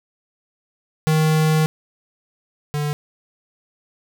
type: tone pair in turn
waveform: square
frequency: 156.4 / 147.9 Hz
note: D#3 / D3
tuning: +9 / +13 cents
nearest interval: minor second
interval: 96 cents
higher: first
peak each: -15 / -21 dBFS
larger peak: first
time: 1.07-1.66 / 2.74-2.93 s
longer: first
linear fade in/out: 0 ms
effects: none